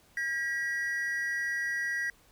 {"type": "tone pair together", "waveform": "triangle", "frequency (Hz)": [1618, 1924.1], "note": ["G#6", "B6"], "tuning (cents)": [-46, -46], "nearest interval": "minor third", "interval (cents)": 300, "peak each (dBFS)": [-33, -29], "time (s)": [0.17, 2.1], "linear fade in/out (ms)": 2, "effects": ["pink hiss -62 dBFS RMS until 2.31 s"]}